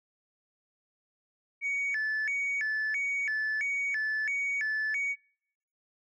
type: tone with vibrato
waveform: sine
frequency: 1975.5 Hz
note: B6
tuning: in tune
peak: -26 dBFS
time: 1.61-5.16 s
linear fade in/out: 50 ms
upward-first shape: square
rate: 1.5 Hz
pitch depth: 220 cents each way
effects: noise-tail reverb RT60 0.7 s tail -26 dB re dry + tanh soft clip ceiling -26 dBFS